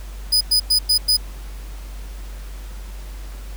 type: tone bursts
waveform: 40% pulse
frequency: 4978 Hz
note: D#8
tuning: in tune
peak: -12 dBFS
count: 5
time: 0.32-1.17 s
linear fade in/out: 10 ms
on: 90 ms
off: 100 ms
effects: added 48 Hz sine -30 dBFS peak until 3.56 s + pink hiss -44 dBFS RMS until 3.56 s